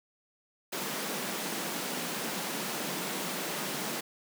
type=high-pass noise; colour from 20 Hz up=pink; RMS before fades=-35 dBFS; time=0.72-4.01 s; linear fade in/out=10 ms; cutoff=160 Hz; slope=48 dB/octave; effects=none